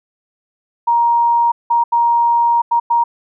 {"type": "tone bursts at uneven times", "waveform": "sine", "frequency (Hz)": 940, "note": "A#5", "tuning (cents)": 14, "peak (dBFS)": -10, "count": 5, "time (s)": [[0.87, 1.52], [1.7, 1.84], [1.92, 2.62], [2.71, 2.8], [2.9, 3.04]], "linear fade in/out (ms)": 10, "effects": []}